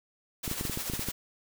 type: noise with tremolo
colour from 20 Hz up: white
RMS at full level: -34 dBFS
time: 0.43-1.12 s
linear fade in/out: 10 ms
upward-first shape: sine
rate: 14 Hz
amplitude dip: 50%
type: clicks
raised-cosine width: 3 ms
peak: -21 dBFS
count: 10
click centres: 0.478 / 0.514 / 0.611 / 0.652 / 0.697 / 0.774 / 0.899 / 0.936 / 0.994 / 1.086 s
effects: none